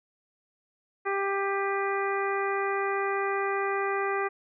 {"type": "harmonic tone with a mistuned harmonic", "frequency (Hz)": 394.7, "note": "G4", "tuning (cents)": 12, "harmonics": [1, 2, 3, 4, 5, 6], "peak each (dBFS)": [-29, -33, -32, -36, -35, -41], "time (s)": [1.05, 4.29], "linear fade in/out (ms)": 20, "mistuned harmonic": 6, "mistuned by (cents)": 38, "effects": []}